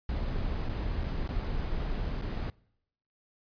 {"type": "noise with dropouts", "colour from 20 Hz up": "brown", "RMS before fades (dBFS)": -32, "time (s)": [0.09, 2.5], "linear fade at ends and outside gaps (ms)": 1, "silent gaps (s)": [[0.688, 0.694], [1.035, 1.04], [1.277, 1.29], [2.214, 2.221]], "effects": ["noise-tail reverb RT60 0.8 s tail -25 dB re dry", "resampled to 11025 Hz"]}